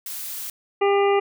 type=noise; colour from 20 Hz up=blue; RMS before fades=-32 dBFS; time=0.06-0.5 s; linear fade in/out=2 ms
type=harmonic tone; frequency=400 Hz; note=G4; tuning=35 cents sharp; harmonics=1 / 2 / 3 / 5 / 6 / 7; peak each=-17 / -23 / -27 / -31 / -33 / -34 dBFS; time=0.81-1.2 s; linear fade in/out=10 ms
effects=none